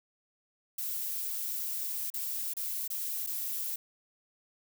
violet noise with dropouts, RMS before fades -35 dBFS, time 0.78-3.76 s, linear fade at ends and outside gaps 5 ms, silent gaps 2.102-2.139 / 2.537-2.567 / 2.878-2.901 / 3.265-3.271 s, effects none

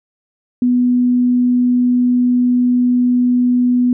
sine tone, 246.9 Hz, B3, in tune, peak -10 dBFS, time 0.62-3.93 s, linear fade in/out 2 ms, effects none

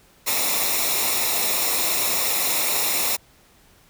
white noise with comb filter, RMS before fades -22 dBFS, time 0.26-3.17 s, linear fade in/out 20 ms, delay 0.64 ms, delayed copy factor -0.65, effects pink hiss -55 dBFS RMS until 3.89 s

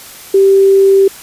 sine tone, 390 Hz, G4, 9 cents flat, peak -4 dBFS, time 0.34-1.08 s, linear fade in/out 5 ms, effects white hiss -33 dBFS RMS until 1.22 s + resampled to 32000 Hz

